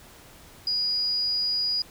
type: tone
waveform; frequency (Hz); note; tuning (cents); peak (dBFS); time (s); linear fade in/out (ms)
sine; 4900; D#8; -27; -23; 0.67-1.82; 2
effects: pink hiss -50 dBFS RMS until 1.9 s